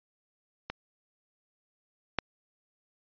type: clicks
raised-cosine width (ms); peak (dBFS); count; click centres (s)
0.3; -18 / -10; 2; 0.7 / 2.187
effects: resampled to 11025 Hz